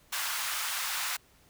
pink high-pass noise, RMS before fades -33 dBFS, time 0.12-1.17 s, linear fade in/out 10 ms, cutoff 1000 Hz, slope 24 dB/octave, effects pink hiss -62 dBFS RMS until 1.49 s

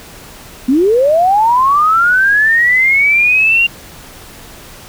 sine linear sweep, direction up, 240.5 to 2794 Hz, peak -7 dBFS, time 0.68-3.67 s, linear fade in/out 10 ms, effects pink hiss -35 dBFS RMS until 4.88 s

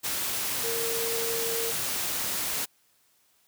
sine tone in noise, 460 Hz, A#4, 23 cents flat, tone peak -31 dBFS, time 0.63-1.72 s, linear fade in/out 20 ms, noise white, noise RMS -30 dBFS, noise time 0.03-2.66 s, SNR -4 dB, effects white hiss -66 dBFS RMS until 3.47 s + high-pass 60 Hz 12 dB/octave

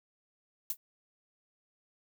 violet noise with exponential decay, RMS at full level -27 dBFS, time 0.7-0.77 s, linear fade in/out 2 ms, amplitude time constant 15 ms, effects none

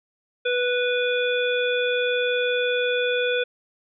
harmonic tone, 492.8 Hz, B4, 4 cents flat, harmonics 1 / 3 / 5 / 7, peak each -22 / -27 / -29 / -30 dBFS, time 0.45-3.44 s, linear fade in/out 10 ms, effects none

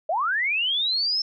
sine linear sweep, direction up, 587.3 to 5350 Hz, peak -21 dBFS, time 0.09-1.22 s, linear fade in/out 5 ms, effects none

